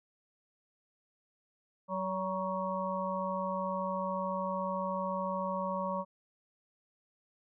harmonic tone with a mistuned harmonic, 189 Hz, F#3, 37 cents sharp, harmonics 1 / 3 / 5 / 6, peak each -38 / -36 / -37 / -38 dBFS, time 1.88-6.05 s, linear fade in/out 50 ms, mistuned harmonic 6, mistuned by -35 cents, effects none

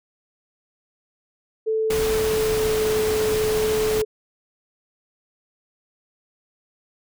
sine tone with pitch glide, 440 to 432.2 Hz, A4 to A4, 0 to -31 cents, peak -19 dBFS, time 1.66-4.05 s, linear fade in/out 20 ms, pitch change -31 cents, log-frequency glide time 1.8-2.97 s
pink noise, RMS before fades -28 dBFS, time 1.9-4.02 s, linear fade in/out 5 ms
effects none

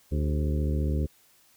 harmonic tone with a mistuned harmonic, 75 Hz, D2, 37 cents sharp, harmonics 1 / 2 / 3 / 4 / 5 / 6 / 7, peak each -25 / -31 / -35 / -37 / -39 / -41 / -42 dBFS, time 0.11-1.07 s, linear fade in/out 20 ms, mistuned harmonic 6, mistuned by -86 cents, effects white hiss -61 dBFS RMS until 1.56 s

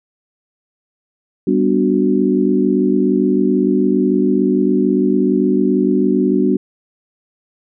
sine chord, G major seventh, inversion none, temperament equal, 196 / 246.9 / 293.7 / 370 Hz, G3 / B3 / D4 / F#4, 0 / 0 / 0 / 0 cents, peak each -17 dBFS, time 1.47-6.57 s, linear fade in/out 5 ms, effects none

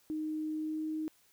sine tone with pitch glide, 310 to 312.3 Hz, D#4 to D#4, -6 to +7 cents, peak -33 dBFS, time 0.1-1.08 s, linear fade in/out 0 ms, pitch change +13 cents, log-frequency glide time 0.53-0.84 s, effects white hiss -67 dBFS RMS until 1.32 s

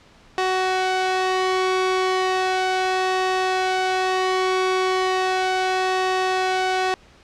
sawtooth tone with flanger, 373.3 Hz, F#4, 15 cents sharp, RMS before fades -21 dBFS, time 0.38-6.94 s, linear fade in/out 0 ms, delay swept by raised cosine 1.1 to 1.81 ms, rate 0.35 Hz, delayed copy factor +0.5, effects pink hiss -51 dBFS RMS until 7.23 s + low-pass 5000 Hz 12 dB/octave

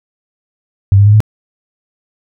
sine tone with pitch steps, 98.3 / 101.24 / 104.27 / 107.38 Hz, G2 / G#2 / G#2 / A2, +5 / -44 / +7 / -42 cents, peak -3 dBFS, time 0.92-1.204 s, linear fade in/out 0 ms, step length 71 ms, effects none

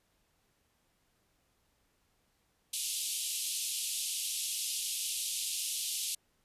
white band-pass noise, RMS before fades -36 dBFS, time 2.73-6.15 s, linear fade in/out 5 ms, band 2700 to 12000 Hz, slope 48 dB/octave, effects pink hiss -74 dBFS RMS until 6.44 s + resampled to 32000 Hz

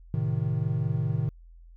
triangle chord, A diminished, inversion none, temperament equal, 110 / 130.81 / 155.56 Hz, A2 / C3 / Eb3, 0 / 0 / 0 cents, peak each -27 dBFS, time 0.14-1.29 s, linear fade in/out 0 ms, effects added 42 Hz sine -47 dBFS peak until 1.76 s

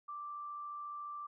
sine tone with amplitude modulation, 1174.7 Hz, D6, in tune, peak -40 dBFS, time 0.08-1.27 s, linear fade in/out 10 ms, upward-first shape sine, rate 94.2 Hz, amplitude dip 25%, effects none

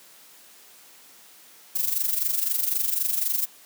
violet noise with amplitude modulation, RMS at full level -22 dBFS, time 1.75-3.46 s, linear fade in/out 10 ms, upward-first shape sine, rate 23.9 Hz, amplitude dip 70%, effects white hiss -51 dBFS RMS until 3.65 s + high-pass 200 Hz 12 dB/octave

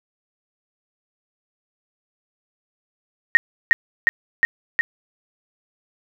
sine tone with echo, 1864.7 Hz, A#6, in tune, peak -6 dBFS, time 3.35-3.37 s, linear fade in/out 0 ms, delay 360 ms, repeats 4, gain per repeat -2 dB, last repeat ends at 4.81 s, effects none

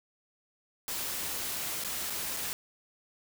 white noise with dropouts, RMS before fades -35 dBFS, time 0.88-2.53 s, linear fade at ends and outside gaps 0 ms, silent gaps 1.838-1.847 / 2.099-2.104 / 2.366-2.37 s, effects none

